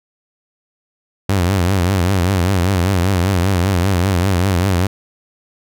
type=tone with vibrato; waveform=sawtooth; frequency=92.5 Hz; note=F#2; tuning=in tune; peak=-9 dBFS; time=1.29-4.87 s; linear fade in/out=5 ms; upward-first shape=triangle; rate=5.1 Hz; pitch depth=160 cents each way; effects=none